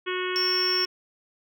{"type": "harmonic tone", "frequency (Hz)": 366.5, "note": "F#4", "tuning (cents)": -16, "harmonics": [1, 3, 4, 5, 6, 7, 8, 9], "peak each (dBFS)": [-29, -34, -35, -36, -37, -37, -38, -39], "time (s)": [0.06, 0.86], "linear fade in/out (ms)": 20}
{"type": "tone", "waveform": "triangle", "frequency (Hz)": 5440, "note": "F8", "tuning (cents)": -46, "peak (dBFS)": -22, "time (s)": [0.36, 0.85], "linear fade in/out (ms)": 0}
{"effects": []}